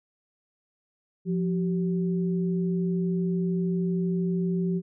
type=tone pair together; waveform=sine; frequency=176.2 / 384.3 Hz; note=F3 / G4; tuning=+16 / -34 cents; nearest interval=octave + major second; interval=1350 cents; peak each=-24 / -31 dBFS; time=1.25-4.82 s; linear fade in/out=50 ms; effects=none